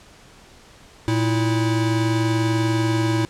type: tone pair together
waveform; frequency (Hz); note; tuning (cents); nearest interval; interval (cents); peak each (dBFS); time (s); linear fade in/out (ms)
square; 114.83 / 324.2; A#2 / E4; -26 / -29; octave + tritone; 1797; -21 / -22; 1.08-3.25; 0
effects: pink hiss -48 dBFS RMS until 3.29 s + low-pass 8000 Hz 12 dB/octave